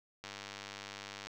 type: click train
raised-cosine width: 0.2 ms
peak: -26 dBFS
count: 104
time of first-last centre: 0.24-1.27 s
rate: 100 Hz
effects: none